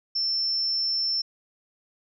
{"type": "tone", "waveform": "sine", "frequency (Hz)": 5360, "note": "E8", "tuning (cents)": 28, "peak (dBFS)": -23, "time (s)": [0.15, 1.22], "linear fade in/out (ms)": 10, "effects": []}